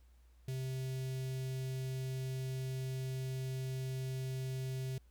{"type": "tone with notch filter", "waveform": "square", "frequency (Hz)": 130.81, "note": "C3", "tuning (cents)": 0, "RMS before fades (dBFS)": -39, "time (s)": [0.48, 4.98], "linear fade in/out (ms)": 2, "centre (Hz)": 1100, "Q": 0.5, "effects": ["added 60 Hz sine -60 dBFS peak until 5.1 s", "pink hiss -75 dBFS RMS until 5.1 s"]}